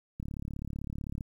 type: click train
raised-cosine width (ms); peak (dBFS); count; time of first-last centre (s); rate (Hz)
5; -25; 37; 0.2-1.208; 35.7
effects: 10-bit